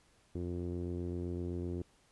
sawtooth tone with low-pass filter, 87.8 Hz, F2, 10 cents sharp, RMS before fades -38 dBFS, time 0.35-1.82 s, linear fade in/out 0 ms, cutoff 360 Hz, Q 3.1, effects pink hiss -68 dBFS RMS until 2.11 s + resampled to 24000 Hz

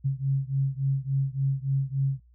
sine beating tone pair, 134.7 / 138.2 Hz, C#3 / C#3, -49 / -5 cents, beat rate 3.5 Hz, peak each -26 / -27 dBFS, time 0.04-2.2 s, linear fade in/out 20 ms, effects noise-tail reverb RT60 0.1 s tail -19 dB re dry + added 60 Hz sine -54 dBFS peak until 2.34 s

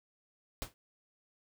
pink noise with exponential decay, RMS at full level -36 dBFS, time 0.62-0.74 s, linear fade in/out 0 ms, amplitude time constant 25 ms, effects none

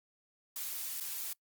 blue noise with dropouts, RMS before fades -39 dBFS, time 0.56-1.33 s, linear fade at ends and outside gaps 2 ms, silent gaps 1.001-1.007 s, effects noise-tail reverb RT60 0.1 s tail -24 dB re dry + Opus 48 kbps

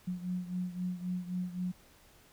sine beating tone pair, 179.7 / 183.5 Hz, F3 / F#3, +50 / -14 cents, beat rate 3.8 Hz, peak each -35 / -39 dBFS, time 0.07-1.72 s, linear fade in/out 10 ms, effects pink hiss -61 dBFS RMS until 2.32 s

